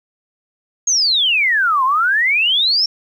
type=exponential two-way sweep; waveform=sine; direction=down then up; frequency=6645 to 1007 to 5550 Hz; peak=-12 dBFS; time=0.87-2.86 s; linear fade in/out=5 ms; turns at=1.84 s; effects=8-bit

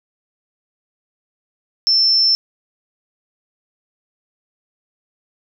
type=tone; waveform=sine; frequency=5340 Hz; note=E8; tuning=22 cents sharp; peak=-11 dBFS; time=1.87-2.35 s; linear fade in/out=0 ms; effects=none

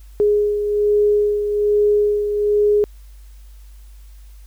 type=beating tone pair; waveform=sine; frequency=415.3 / 416.5 Hz; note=G#4 / G#4; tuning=0 / +5 cents; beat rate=1.2 Hz; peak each=-14 / -23 dBFS; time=0.2-2.84 s; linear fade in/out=0 ms; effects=added 50 Hz sine -38 dBFS peak until 4.46 s + white hiss -56 dBFS RMS until 4.46 s

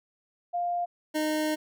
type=tone pair in turn; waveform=sine / 25% pulse; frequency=701 / 308 Hz; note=F5 / D#4; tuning=+6 / -17 cents; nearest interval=octave + major second; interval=1423 cents; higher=first; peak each=-26 / -22 dBFS; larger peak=second; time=0.53-0.86 / 1.14-1.56 s; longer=second; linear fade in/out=20 ms; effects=none

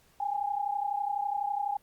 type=tone pair together; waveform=sine; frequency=806 / 838 Hz; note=G5 / G#5; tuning=+48 / +15 cents; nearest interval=minor second; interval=67 cents; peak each=-30 / -33 dBFS; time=0.2-1.77 s; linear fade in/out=5 ms; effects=pink hiss -64 dBFS RMS until 1.82 s + Opus 48 kbps

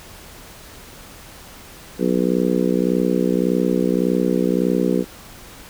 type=harmonic tone; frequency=61.74 Hz; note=B1; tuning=in tune; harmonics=3 / 4 / 5 / 6 / 7 / 8; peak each=-21 / -22 / -23 / -24 / -24 / -25 dBFS; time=1.98-5.05 s; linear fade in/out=50 ms; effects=pink hiss -41 dBFS RMS until 5.69 s

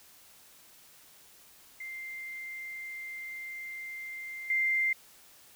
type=tone with level steps; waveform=sine; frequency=2093 Hz; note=C7; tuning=in tune; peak=-38 / -25 dBFS; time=1.8-4.93 s; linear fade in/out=5 ms; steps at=4.5 s; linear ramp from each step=2 ms; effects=white hiss -57 dBFS RMS until 5.55 s

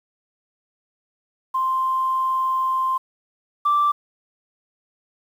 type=tone pair in turn; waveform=sine; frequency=1046.5 / 1171.4 Hz; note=C6 / D6; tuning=0 / -5 cents; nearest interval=major second; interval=195 cents; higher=second; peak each=-18 / -14 dBFS; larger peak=second; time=1.54-2.98 / 3.65-3.92 s; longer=first; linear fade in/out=10 ms; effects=tanh soft clip ceiling -12 dBFS + 8-bit

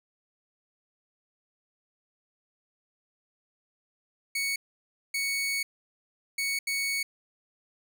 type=tone bursts at uneven times; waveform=sawtooth; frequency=2224 Hz; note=C#7; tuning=5 cents sharp; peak=-24 dBFS; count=4; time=4.35-4.56 / 5.14-5.63 / 6.38-6.59 / 6.67-7.03 s; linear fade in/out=5 ms; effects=none

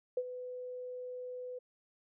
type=tone with ADSR envelope; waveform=sine; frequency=500 Hz; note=B4; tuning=21 cents sharp; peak=-28 dBFS; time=0.17-1.59 s; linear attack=4 ms; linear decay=52 ms; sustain=-12 dB; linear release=10 ms; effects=none

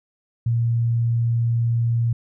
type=tone; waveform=sine; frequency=116.9 Hz; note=A#2; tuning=5 cents sharp; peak=-17 dBFS; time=0.46-2.13 s; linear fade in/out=5 ms; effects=none

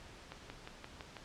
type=accelerating click train; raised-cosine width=0.3 ms; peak=-29 dBFS; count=6; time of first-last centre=0.32-1.168 s; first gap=180 ms; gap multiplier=0.97; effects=pink hiss -54 dBFS RMS until 1.24 s + low-pass 6000 Hz 12 dB/octave

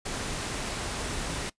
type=noise; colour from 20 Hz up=pink; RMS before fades=-33 dBFS; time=0.05-1.5 s; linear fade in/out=10 ms; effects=noise-tail reverb RT60 0.1 s tail -20 dB re dry + resampled to 22050 Hz

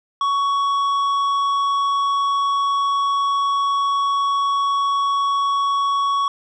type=tone with tanh clipping; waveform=sine; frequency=1118 Hz; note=C#6; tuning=14 cents sharp; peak=-18 dBFS; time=0.21-6.28 s; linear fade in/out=2 ms; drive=8 dB; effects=none

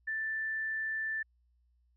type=tone; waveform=sine; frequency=1766 Hz; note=A6; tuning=6 cents sharp; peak=-32 dBFS; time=0.07-1.23 s; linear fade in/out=10 ms; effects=added 60 Hz sine -67 dBFS peak until 1.96 s

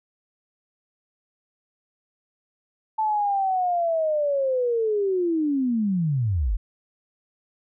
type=linear sweep; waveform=sine; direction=down; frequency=880 to 38.89 Hz; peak=-20 dBFS; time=2.98-6.57 s; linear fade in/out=10 ms; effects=none

